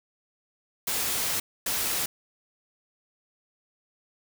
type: noise bursts at uneven times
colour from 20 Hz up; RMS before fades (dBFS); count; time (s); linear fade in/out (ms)
white; -28; 2; 0.87-1.4 / 1.66-2.06; 5
effects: none